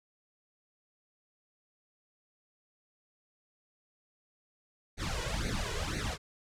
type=noise with flanger; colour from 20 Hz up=pink; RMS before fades=-34 dBFS; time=4.97-6.18 s; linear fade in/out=50 ms; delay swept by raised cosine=0.47 to 2.07 ms; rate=2 Hz; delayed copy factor=+1; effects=low-pass 7000 Hz 12 dB/octave